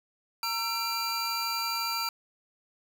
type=tone cluster; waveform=square; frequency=923 / 1347 / 2373 / 4667 Hz; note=A#5 / E6 / D7 / D8; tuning=-17 / +37 / +17 / -12 cents; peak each=-36 / -35 / -38 / -33 dBFS; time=0.43-2.09 s; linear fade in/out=2 ms; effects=none